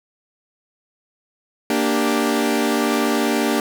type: chord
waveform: sawtooth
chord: G minor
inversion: first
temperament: equal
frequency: 233.1 / 293.7 / 392 Hz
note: Bb3 / D4 / G4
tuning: 0 / 0 / 0 cents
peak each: -17 / -17 / -19 dBFS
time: 1.7-3.6 s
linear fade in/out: 2 ms
effects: none